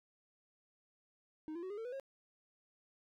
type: tone with pitch steps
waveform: triangle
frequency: 311 / 341.1 / 374.1 / 410.4 / 450.1 / 493.7 / 541.5 Hz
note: D#4 / F4 / F#4 / G#4 / A4 / B4 / C#5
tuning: -1 / -41 / +19 / -21 / +39 / -1 / -41 cents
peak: -39 dBFS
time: 1.48-1.998 s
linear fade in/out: 0 ms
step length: 74 ms
effects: none